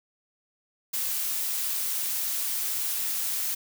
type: noise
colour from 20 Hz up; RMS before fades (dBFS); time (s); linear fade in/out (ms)
blue; -29; 0.93-3.55; 10
effects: none